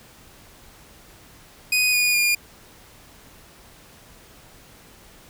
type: tone with pitch steps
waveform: sawtooth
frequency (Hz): 2489 / 2455 / 2421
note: D#7 / D#7 / D#7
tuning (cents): 0 / -24 / -48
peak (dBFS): -14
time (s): 1.72-2.35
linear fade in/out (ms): 5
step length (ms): 210
effects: pink hiss -49 dBFS RMS until 5.29 s